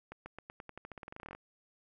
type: accelerating click train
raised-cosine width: 0.5 ms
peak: -30 dBFS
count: 21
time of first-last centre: 0.12-1.35 s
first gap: 140 ms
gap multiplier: 0.9
effects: none